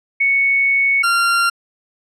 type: tone pair in turn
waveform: sine / 40% pulse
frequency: 2217 / 1383 Hz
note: C#7 / F6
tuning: 0 / -17 cents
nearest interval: minor sixth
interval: 817 cents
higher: first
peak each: -12 dBFS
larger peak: neither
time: 0.2-1.03 / 1.03-1.5 s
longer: first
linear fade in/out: 10 ms
effects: low-pass 10000 Hz 12 dB/octave